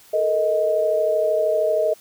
sine tone cluster, 436.9 / 469.8 / 627 Hz, A4 / A#4 / D#5, -12 / +13 / +13 cents, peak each -24 / -26 / -18 dBFS, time 0.13-1.94 s, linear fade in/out 10 ms, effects white hiss -50 dBFS RMS until 2 s

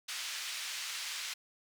white band-pass noise, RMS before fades -40 dBFS, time 0.08-1.34 s, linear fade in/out 10 ms, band 1700 to 5200 Hz, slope 12 dB/octave, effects none

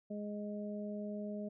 harmonic tone, 207.7 Hz, G#3, in tune, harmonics 1 / 2 / 3, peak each -40 / -47 / -45 dBFS, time 0.1-1.49 s, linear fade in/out 10 ms, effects none

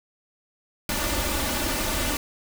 pink noise with comb filter, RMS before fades -26 dBFS, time 0.89-2.17 s, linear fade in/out 2 ms, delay 3.4 ms, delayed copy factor +0.7, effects none

